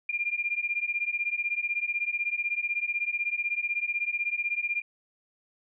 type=beating tone pair; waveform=sine; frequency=2396 / 2412 Hz; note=D7 / D7; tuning=+34 / +46 cents; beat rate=16 Hz; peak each=-30 dBFS; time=0.09-4.82 s; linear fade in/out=5 ms; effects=none